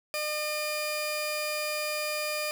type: tone pair together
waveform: sawtooth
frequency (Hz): 605 / 2420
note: D#5 / D#7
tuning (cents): -49 / -49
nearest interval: 2 octaves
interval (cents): 2400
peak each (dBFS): -28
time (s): 0.14-2.51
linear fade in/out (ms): 0
effects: none